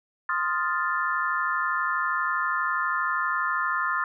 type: chord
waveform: sine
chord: F dominant seventh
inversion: second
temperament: equal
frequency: 1046.5 / 1244.5 / 1396.9 / 1760 Hz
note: C6 / Eb6 / F6 / A6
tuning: 0 / 0 / 0 / 0 cents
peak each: -29 dBFS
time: 0.29-4.04 s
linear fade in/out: 2 ms
effects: none